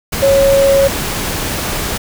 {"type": "tone in noise", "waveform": "sine", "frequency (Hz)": 550, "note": "C#5", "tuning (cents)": -14, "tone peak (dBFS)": -7, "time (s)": [0.22, 0.88], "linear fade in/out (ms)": 10, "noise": "pink", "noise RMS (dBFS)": -19, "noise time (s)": [0.12, 1.98], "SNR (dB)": 9, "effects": []}